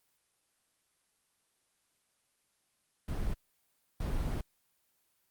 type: noise bursts at uneven times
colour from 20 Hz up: brown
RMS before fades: -33 dBFS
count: 2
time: 3.08-3.34 / 4-4.41 s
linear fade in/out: 5 ms
effects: white hiss -75 dBFS RMS until 5.3 s + Opus 24 kbps